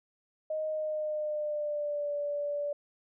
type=tone with pitch glide; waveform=sine; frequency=622.3 to 580.6 Hz; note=D#5 to D5; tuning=0 to -20 cents; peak=-30 dBFS; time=0.5-2.73 s; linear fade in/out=5 ms; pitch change=-120 cents; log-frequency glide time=0.68-2.13 s; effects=none